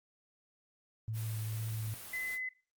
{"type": "tone with vibrato", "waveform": "sine", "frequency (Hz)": 110, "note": "A2", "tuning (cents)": 0, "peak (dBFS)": -35, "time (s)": [1.08, 1.94], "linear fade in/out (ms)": 0, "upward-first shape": "sine", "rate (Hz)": 2.1, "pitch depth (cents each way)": 16}
{"type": "noise", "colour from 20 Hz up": "white", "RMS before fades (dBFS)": -47, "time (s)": [1.13, 2.39], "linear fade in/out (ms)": 50}
{"type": "tone", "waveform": "sine", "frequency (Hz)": 2025, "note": "B6", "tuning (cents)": 43, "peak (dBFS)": -35, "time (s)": [2.13, 2.49], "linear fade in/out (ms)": 5}
{"effects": ["noise-tail reverb RT60 0.3 s tail -17 dB re dry", "Opus 32 kbps"]}